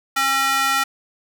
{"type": "tone with high-pass filter", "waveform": "square", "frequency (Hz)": 270.8, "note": "C#4", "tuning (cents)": -40, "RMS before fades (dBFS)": -19, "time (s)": [0.16, 0.84], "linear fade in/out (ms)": 10, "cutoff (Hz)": 1300, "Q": 1.7, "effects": []}